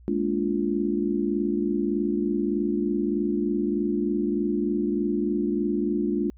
sine chord, Bb dominant seventh, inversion third, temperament just, 209.8 / 233.1 / 291.4 / 349.6 Hz, Ab3 / Bb3 / D4 / F4, +18 / 0 / -13 / +2 cents, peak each -27 / -32 / -27 / -27 dBFS, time 0.08-6.3 s, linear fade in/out 0 ms, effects added 60 Hz sine -47 dBFS peak until 6.37 s

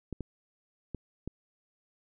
clicks, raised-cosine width 3 ms, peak -23 dBFS, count 4, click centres 0.127 / 0.207 / 0.947 / 1.276 s, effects none

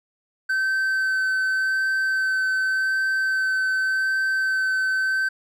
triangle tone with vibrato, 1539 Hz, G6, 32 cents flat, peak -18 dBFS, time 0.49-5.29 s, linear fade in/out 10 ms, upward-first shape sine, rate 0.87 Hz, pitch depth 10 cents each way, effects none

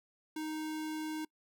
square tone, 311.1 Hz, D#4, in tune, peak -37 dBFS, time 0.36-1.25 s, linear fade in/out 5 ms, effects noise-tail reverb RT60 0.1 s tail -25 dB re dry

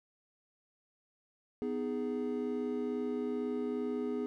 triangle chord, G# minor, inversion first, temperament just, 249.2 / 311.5 / 415.3 Hz, B3 / D#4 / G#4, +16 / +2 / 0 cents, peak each -34 / -39 / -34 dBFS, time 1.62-4.26 s, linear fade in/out 0 ms, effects none

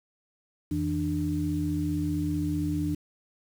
sine tone cluster, 85.7 / 161.1 / 296.7 Hz, F2 / E3 / D4, -32 / -39 / +18 cents, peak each -32 / -31 / -28 dBFS, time 0.71-2.95 s, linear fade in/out 5 ms, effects 8-bit

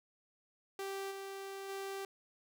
sawtooth tone with level steps, 390.8 Hz, G4, 5 cents flat, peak -35 / -39 / -36 dBFS, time 0.79-2.05 s, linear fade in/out 2 ms, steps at 1.1 / 1.68 s, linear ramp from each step 20 ms, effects none

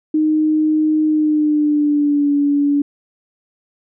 sine tone with pitch glide, 309.1 to 286.7 Hz, D#4 to D4, -11 to -42 cents, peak -12 dBFS, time 0.14-2.82 s, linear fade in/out 5 ms, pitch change -131 cents, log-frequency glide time 1.05-2.32 s, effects none

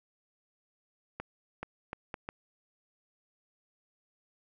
accelerating click train, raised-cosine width 0.5 ms, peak -22 dBFS, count 5, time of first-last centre 1.2-2.289 s, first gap 430 ms, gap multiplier 0.7, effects none

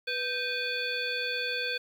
harmonic tone with a mistuned harmonic, 493.9 Hz, B4, in tune, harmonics 1 / 3 / 5 / 7 / 9, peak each -37 / -34 / -34 / -37 / -37 dBFS, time 0.07-1.78 s, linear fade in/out 10 ms, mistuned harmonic 3, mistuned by +92 cents, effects 9-bit

